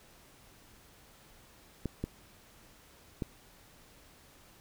clicks, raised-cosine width 3 ms, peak -20 dBFS, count 3, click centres 1.857 / 2.04 / 3.222 s, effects pink hiss -59 dBFS RMS until 4.6 s

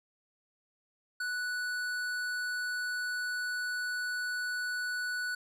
sine tone with tanh clipping, 1480 Hz, F#6, in tune, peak -34 dBFS, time 1.2-5.35 s, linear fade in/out 5 ms, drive 15 dB, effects none

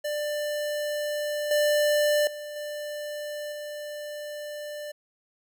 square tone with level steps, 593 Hz, D5, 17 cents sharp, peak -28 / -21 / -36 / -33 / -35 dBFS, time 0.04-4.92 s, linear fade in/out 10 ms, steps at 1.51 / 2.27 / 2.56 / 3.52 s, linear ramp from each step 2 ms, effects none

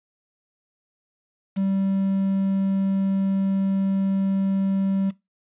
triangle tone with quantisation, 194 Hz, G3, 18 cents flat, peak -18 dBFS, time 1.56-5.11 s, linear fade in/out 20 ms, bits 7, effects noise-tail reverb RT60 0.2 s tail -19 dB re dry + resampled to 8000 Hz

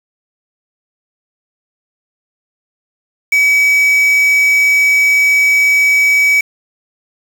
triangle tone with quantisation, 2279 Hz, C#7, 47 cents sharp, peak -6 dBFS, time 3.32-6.41 s, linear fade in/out 5 ms, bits 4, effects none

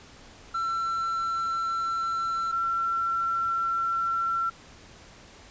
triangle / sine tone pair in turn, 1347 / 1353.5 Hz, E6 / E6, +37 / +45 cents, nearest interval unison, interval 8 cents, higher second, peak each -24 dBFS, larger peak neither, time 0.54-2.52 / 2.52-4.5 s, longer neither, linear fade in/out 10 ms, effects pink hiss -50 dBFS RMS until 5.5 s + resampled to 16000 Hz

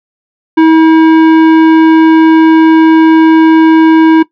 sine tone with tanh clipping, 321.1 Hz, E4, 45 cents flat, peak -3 dBFS, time 0.57-4.23 s, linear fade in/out 10 ms, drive 14 dB, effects noise-tail reverb RT60 0.1 s tail -18 dB re dry

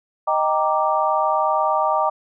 sine chord, Eb major seventh, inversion none, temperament equal, 622.3 / 784 / 932.3 / 1174.7 Hz, Eb5 / G5 / Bb5 / D6, 0 / 0 / 0 / 0 cents, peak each -22 dBFS, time 0.27-2.1 s, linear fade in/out 10 ms, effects none

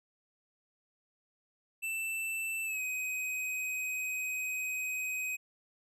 square tone with pitch glide, 2660 to 2517 Hz, E7 to D#7, +15 to +19 cents, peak -34 dBFS, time 1.82-5.37 s, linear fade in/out 20 ms, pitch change -96 cents, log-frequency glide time 2.64-2.81 s, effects none

